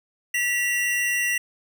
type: tone pair together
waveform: square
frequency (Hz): 1949 / 2756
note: B6 / F7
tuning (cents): -23 / -24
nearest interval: tritone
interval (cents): 599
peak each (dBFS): -24 / -26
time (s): 0.34-1.38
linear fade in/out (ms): 5
effects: none